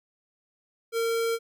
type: tone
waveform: square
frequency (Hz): 458.5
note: A#4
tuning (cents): -29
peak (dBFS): -25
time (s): 0.92-1.39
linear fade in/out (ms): 50
effects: none